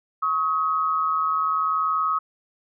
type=tone pair together; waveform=sine; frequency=1108.7 / 1269.3 Hz; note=C#6 / D#6; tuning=0 / +34 cents; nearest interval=major second; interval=234 cents; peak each=-26 / -21 dBFS; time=0.22-2.19 s; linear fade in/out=10 ms; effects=none